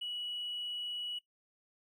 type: tone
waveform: triangle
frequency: 2931 Hz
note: F#7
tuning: 17 cents flat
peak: -34 dBFS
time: 0.01-1.19 s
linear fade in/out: 10 ms
effects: noise-tail reverb RT60 0.1 s tail -19 dB re dry + tanh soft clip ceiling -33 dBFS